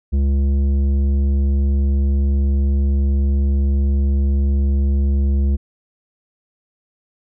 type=tone with tanh clipping; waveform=sine; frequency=69.3 Hz; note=C#2; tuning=in tune; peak=-15 dBFS; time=0.12-5.57 s; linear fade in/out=20 ms; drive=10 dB; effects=none